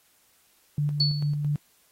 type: tone with tremolo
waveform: sine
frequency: 146.83 Hz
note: D3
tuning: in tune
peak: -22 dBFS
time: 0.78-1.56 s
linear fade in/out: 2 ms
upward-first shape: square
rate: 4.5 Hz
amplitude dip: 35%
type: tone with exponential decay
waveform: sine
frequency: 4435 Hz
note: C#8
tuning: in tune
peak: -18 dBFS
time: 1-1.35 s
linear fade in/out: 5 ms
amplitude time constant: 75 ms
effects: white hiss -63 dBFS RMS until 1.91 s + AAC 48 kbps